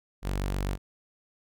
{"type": "tone", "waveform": "sawtooth", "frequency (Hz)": 47.84, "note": "G1", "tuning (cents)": -41, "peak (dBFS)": -24, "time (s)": [0.22, 0.78], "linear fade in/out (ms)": 50, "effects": []}